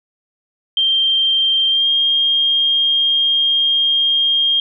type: tone with pitch glide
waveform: sine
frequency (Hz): 3163 to 3222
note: G7 to G7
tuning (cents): +15 to +47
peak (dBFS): -12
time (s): 0.77-4.6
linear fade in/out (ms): 2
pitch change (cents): +32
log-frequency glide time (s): 1.69-1.88
effects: none